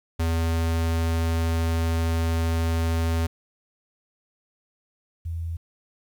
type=tone pair in turn; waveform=square / sine; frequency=82.41 / 83.18 Hz; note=E2 / E2; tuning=0 / +16 cents; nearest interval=unison; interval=16 cents; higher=second; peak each=-22 / -27 dBFS; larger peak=first; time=0.19-3.27 / 5.25-5.57 s; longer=first; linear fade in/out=10 ms; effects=10-bit